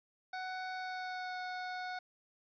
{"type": "tone with pitch glide", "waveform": "25% pulse", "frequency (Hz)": [744, 733.3], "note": ["F#5", "F#5"], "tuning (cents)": [9, -16], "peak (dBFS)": -35, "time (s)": [0.33, 1.99], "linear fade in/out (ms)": 5, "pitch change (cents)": -25, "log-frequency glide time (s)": [0.73, 1.39], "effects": ["resampled to 11025 Hz", "12-bit"]}